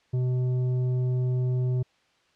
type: tone with tanh clipping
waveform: sine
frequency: 126.3 Hz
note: B2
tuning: 39 cents sharp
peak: -24 dBFS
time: 0.13-1.83 s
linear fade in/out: 10 ms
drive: 8 dB
effects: white hiss -65 dBFS RMS until 2.35 s + low-pass 4000 Hz 12 dB/octave